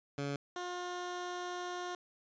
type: tone pair in turn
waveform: 15% pulse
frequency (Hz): 141.6 / 356.8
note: C#3 / F4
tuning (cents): +37 / +37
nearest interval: octave + major third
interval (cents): 1600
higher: second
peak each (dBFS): -29 / -32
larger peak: first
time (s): 0.18-0.36 / 0.56-1.95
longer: second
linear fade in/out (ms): 2
effects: resampled to 16000 Hz